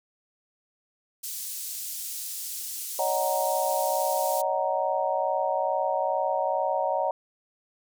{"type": "band-pass noise", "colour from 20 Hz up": "white", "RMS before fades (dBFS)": -35, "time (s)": [1.23, 4.42], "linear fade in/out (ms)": 10, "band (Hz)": [5600, 16000], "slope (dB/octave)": 12}
{"type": "chord", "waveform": "sine", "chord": "D# minor seventh", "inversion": "third", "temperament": "just", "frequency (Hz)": [560, 622.3, 746.7, 933.4], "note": ["C#5", "D#5", "F#5", "A#5"], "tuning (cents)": [18, 0, 16, 2], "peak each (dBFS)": -29, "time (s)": [2.99, 7.11], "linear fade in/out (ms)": 2}
{"effects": []}